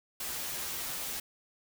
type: noise with comb filter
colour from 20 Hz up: white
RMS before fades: -37 dBFS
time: 0.2-1.2 s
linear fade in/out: 5 ms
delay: 9.6 ms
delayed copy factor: -0.6
effects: none